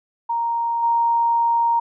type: tone with level steps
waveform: sine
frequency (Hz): 932.3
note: A#5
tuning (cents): 0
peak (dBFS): -19 / -15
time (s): 0.29-1.8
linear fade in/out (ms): 10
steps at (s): 0.82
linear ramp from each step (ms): 20
effects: none